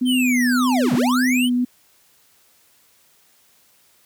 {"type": "tone with vibrato", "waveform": "sine", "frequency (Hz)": 249.8, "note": "B3", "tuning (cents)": 20, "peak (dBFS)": -16, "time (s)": [0.01, 1.65], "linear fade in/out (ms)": 10, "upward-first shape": "triangle", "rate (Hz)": 1.8, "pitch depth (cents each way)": 31}
{"type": "linear two-way sweep", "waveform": "square", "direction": "down then up", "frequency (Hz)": [3188, 117.4, 3188], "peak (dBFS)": -21, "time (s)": [0.05, 1.5], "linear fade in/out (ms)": 50, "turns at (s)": 0.94}
{"effects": ["white hiss -57 dBFS RMS until 4.05 s", "high-pass 60 Hz 12 dB/octave"]}